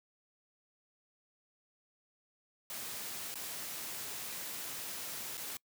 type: noise with dropouts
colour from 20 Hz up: white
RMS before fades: -42 dBFS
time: 2.7-5.57 s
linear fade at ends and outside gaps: 1 ms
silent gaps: 3.342-3.355 / 5.371-5.377 s
effects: noise-tail reverb RT60 0.1 s tail -25 dB re dry + high-pass 100 Hz 12 dB/octave